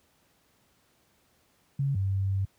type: tone pair in turn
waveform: sine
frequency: 138.59 / 97.02 Hz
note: C#3 / G2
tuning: 0 / -17 cents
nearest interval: tritone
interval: 617 cents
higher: first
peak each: -24 dBFS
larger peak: neither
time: 1.79-1.95 / 1.95-2.45 s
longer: second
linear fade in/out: 5 ms
effects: pink hiss -67 dBFS RMS until 2.58 s + high-pass 60 Hz 12 dB/octave